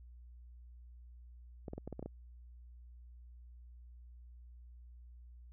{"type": "clicks", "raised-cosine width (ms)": 2, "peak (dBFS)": -29, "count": 8, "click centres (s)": [1.682, 1.734, 1.78, 1.876, 1.927, 1.994, 2.027, 2.06], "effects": ["added 60 Hz sine -52 dBFS peak until 5.52 s"]}